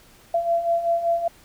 sine beating tone pair, 675 / 680.2 Hz, E5 / F5, +41 / -46 cents, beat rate 5.2 Hz, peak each -26 / -20 dBFS, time 0.34-1.28 s, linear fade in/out 5 ms, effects pink hiss -52 dBFS RMS until 1.44 s

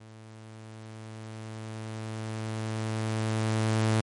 sawtooth tone with level ramp, 110 Hz, A2, in tune, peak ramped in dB -43 to -18 dBFS, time 0-4.01 s, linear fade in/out 10 ms, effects MP3 48 kbps

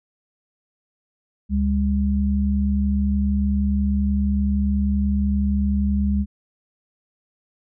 sine tone pair together, 71.62 / 202.1 Hz, D2 / G#3, -43 / -47 cents, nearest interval octave + tritone, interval 1796 cents, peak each -20 dBFS, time 1.49-6.26 s, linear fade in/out 50 ms, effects none

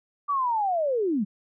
sine linear sweep, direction down, 1174.7 to 182.5 Hz, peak -22 dBFS, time 0.28-1.25 s, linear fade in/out 20 ms, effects none

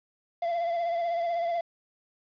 triangle tone with vibrato, 683 Hz, F5, 39 cents flat, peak -24 dBFS, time 0.42-1.61 s, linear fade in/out 5 ms, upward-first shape sine, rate 16 Hz, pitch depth 38 cents each way, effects resampled to 11025 Hz + 9-bit

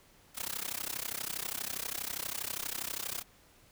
white noise with amplitude modulation, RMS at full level -34 dBFS, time 0.34-3.24 s, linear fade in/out 50 ms, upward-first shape sine, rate 32.4 Hz, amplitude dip 95%, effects pink hiss -62 dBFS RMS until 3.71 s

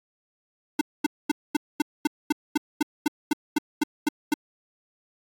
square tone bursts, 299.4 Hz, D4, 33 cents sharp, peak -19 dBFS, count 15, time 0.79-4.34 s, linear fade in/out 5 ms, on 22 ms, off 230 ms, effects AAC 48 kbps

